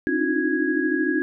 sine tone cluster, 268.7 / 302.9 / 315.6 / 356.8 / 1657 Hz, C4 / D#4 / D#4 / F4 / G#6, +46 / -46 / +25 / +37 / -4 cents, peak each -26 dBFS, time 0.07-1.22 s, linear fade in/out 0 ms, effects none

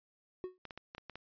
triangle tone with exponential decay, 368.2 Hz, F#4, 8 cents flat, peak -32 dBFS, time 0.44-0.58 s, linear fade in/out 0 ms, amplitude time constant 29 ms
clicks, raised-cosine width 0.3 ms, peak -29 dBFS, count 7, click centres 0.653 / 0.708 / 0.776 / 0.949 / 0.981 / 1.097 / 1.156 s
effects resampled to 11025 Hz

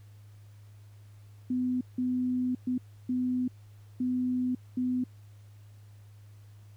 sine tone bursts at uneven times, 251.4 Hz, B3, 31 cents sharp, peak -26 dBFS, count 6, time 1.5-1.81 / 1.98-2.55 / 2.67-2.78 / 3.09-3.48 / 4-4.55 / 4.77-5.04 s, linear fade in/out 5 ms, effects added 103 Hz sine -49 dBFS peak until 6.76 s + pink hiss -66 dBFS RMS until 6.76 s

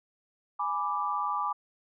sine chord, G# diminished, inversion none, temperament equal, 830.6 / 987.8 / 1174.7 Hz, G#5 / B5 / D6, 0 / 0 / 0 cents, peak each -34 / -33 / -30 dBFS, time 0.59-1.53 s, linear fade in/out 10 ms, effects none

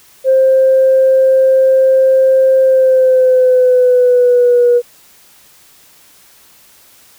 sine tone with pitch glide, 527 to 483.3 Hz, C5 to B4, +12 to -38 cents, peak -5 dBFS, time 0.24-4.82 s, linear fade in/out 50 ms, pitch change -150 cents, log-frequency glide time 2.61-4.7 s, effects tanh soft clip ceiling -1 dBFS + white hiss -45 dBFS RMS until 7.18 s

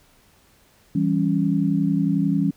sine chord, C# diminished, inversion first, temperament equal, 164.81 / 196 / 277.2 Hz, E3 / G3 / C#4, 0 / 0 / 0 cents, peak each -22 dBFS, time 0.95-2.51 s, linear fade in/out 5 ms, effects pink hiss -57 dBFS RMS until 2.56 s

